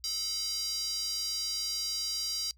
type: tone with high-pass filter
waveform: square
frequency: 433.3 Hz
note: A4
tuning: 27 cents flat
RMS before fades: -34 dBFS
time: 0.04-2.51 s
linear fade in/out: 0 ms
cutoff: 4900 Hz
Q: 5.8
effects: noise-tail reverb RT60 0.1 s tail -24 dB re dry + added 60 Hz sine -58 dBFS peak until 2.57 s